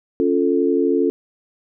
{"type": "chord", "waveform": "sine", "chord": "Db augmented", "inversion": "none", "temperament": "equal", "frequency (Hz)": [277.2, 349.2, 440], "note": ["Db4", "F4", "A4"], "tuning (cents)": [0, 0, 0], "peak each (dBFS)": -19, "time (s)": [0.2, 1.1], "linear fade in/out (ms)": 0, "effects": []}